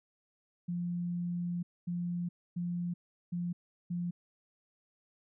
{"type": "tone bursts at uneven times", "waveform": "sine", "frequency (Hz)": 174.61, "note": "F3", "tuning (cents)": 0, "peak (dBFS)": -32, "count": 5, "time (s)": [[0.68, 1.63], [1.87, 2.29], [2.56, 2.94], [3.32, 3.53], [3.9, 4.11]], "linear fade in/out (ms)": 10, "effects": []}